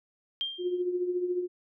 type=tone with exponential decay; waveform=sine; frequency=3186 Hz; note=G7; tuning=27 cents sharp; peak=-26 dBFS; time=0.41-0.82 s; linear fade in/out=0 ms; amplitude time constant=88 ms
type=tone with tremolo; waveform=sine; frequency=358.3 Hz; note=F4; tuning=44 cents sharp; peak=-24 dBFS; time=0.58-1.48 s; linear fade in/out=50 ms; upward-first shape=triangle; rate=14 Hz; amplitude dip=65%
effects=none